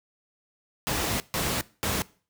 pink noise bursts at uneven times, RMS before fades -27 dBFS, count 3, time 0.87-1.2 / 1.34-1.61 / 1.83-2.02 s, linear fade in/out 0 ms, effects noise-tail reverb RT60 0.4 s tail -21 dB re dry + high-pass 60 Hz 12 dB/octave

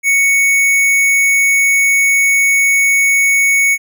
sine tone with hard clipping, 2222 Hz, C#7, 4 cents sharp, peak -10 dBFS, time 0.03-3.78 s, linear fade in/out 50 ms, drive 16 dB, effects none

